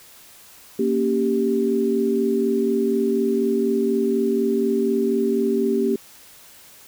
sine chord, G diminished, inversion first, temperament equal, 233.1 / 277.2 / 392 Hz, Bb3 / Db4 / G4, 0 / 0 / 0 cents, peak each -22 / -25 / -20 dBFS, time 0.79-5.96 s, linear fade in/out 5 ms, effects white hiss -47 dBFS RMS until 6.87 s

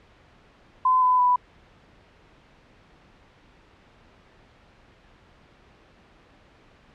sine tone with pitch steps, 1020 / 1005.4 / 991 Hz, C6 / B5 / B5, -44 / +31 / +6 cents, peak -16 dBFS, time 0.85-1.36 s, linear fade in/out 5 ms, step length 170 ms, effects pink hiss -55 dBFS RMS until 6.94 s + low-pass 3000 Hz 12 dB/octave

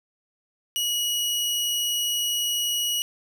sawtooth tone, 2911 Hz, F#7, 29 cents flat, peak -20 dBFS, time 0.76-3.02 s, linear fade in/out 0 ms, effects none

